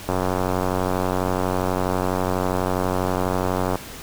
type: click train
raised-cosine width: 1 ms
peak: -8 dBFS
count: 339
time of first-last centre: 0.09-3.756 s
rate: 92.2 Hz
effects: pink hiss -37 dBFS RMS until 4.02 s